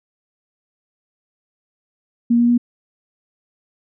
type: tone with pitch steps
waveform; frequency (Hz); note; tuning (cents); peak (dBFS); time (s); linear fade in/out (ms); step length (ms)
sine; 236 / 238.3 / 240.7; A#3 / A#3 / B3; +22 / +38 / -44; -11; 2.3-2.579; 10; 93
effects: none